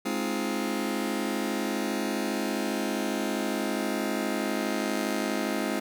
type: chord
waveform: sawtooth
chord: F minor seventh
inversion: first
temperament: just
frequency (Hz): 209.5 / 261.9 / 314.3 / 349.2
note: Ab3 / C4 / Eb4 / F4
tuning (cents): +15 / +2 / +18 / 0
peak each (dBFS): -28 / -28 / -30 / -30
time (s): 0.05-5.8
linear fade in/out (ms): 10
effects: none